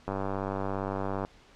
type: click train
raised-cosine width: 1 ms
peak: -18 dBFS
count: 115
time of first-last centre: 0.08-1.249 s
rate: 97.5 Hz
effects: pink hiss -57 dBFS RMS until 1.55 s + low-pass 5000 Hz 12 dB/octave